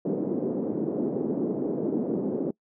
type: band-pass noise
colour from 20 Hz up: white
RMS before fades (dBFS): -28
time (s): 0.05-2.51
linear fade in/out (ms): 5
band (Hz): 190 to 410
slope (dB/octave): 24
effects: noise-tail reverb RT60 0.1 s tail -24 dB re dry